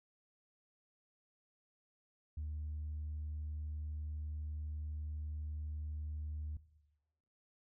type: tone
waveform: sine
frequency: 76 Hz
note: D#2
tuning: 40 cents flat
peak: -37 dBFS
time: 2.37-6.57 s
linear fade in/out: 5 ms
effects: noise-tail reverb RT60 1.0 s tail -18 dB re dry + tanh soft clip ceiling -36 dBFS